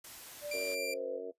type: noise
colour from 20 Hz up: white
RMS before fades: -49 dBFS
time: 0.04-0.75 s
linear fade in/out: 5 ms
type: tone with pitch glide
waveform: sine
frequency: 587.3 to 511.3 Hz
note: D5 to C5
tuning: 0 to -40 cents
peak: -37 dBFS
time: 0.41-1.21 s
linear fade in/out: 50 ms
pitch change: -240 cents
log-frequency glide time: 0.54-1.08 s
type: tone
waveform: sawtooth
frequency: 2368 Hz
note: D7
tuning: 14 cents sharp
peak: -33 dBFS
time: 0.51-0.94 s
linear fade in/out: 5 ms
type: harmonic tone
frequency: 92.5 Hz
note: F#2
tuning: in tune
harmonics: 3 / 4 / 5 / 6 / 7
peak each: -50 / -46 / -39 / -50 / -48 dBFS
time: 0.53-1.32 s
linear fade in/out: 20 ms
effects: noise-tail reverb RT60 0.1 s tail -17 dB re dry + resampled to 32000 Hz